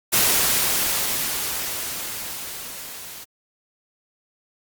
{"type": "noise with level ramp", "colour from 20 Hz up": "white", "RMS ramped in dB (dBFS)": [-17, -38], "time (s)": [0.12, 3.25], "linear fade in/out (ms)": 20, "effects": ["Opus 48 kbps"]}